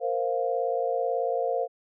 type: chord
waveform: sine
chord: Bb suspended second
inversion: none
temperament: just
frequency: 466.2 / 524.4 / 699.2 Hz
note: Bb4 / C5 / F5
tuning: 0 / +4 / +2 cents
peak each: -29 / -28 / -29 dBFS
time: 0-1.68 s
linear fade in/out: 50 ms
effects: none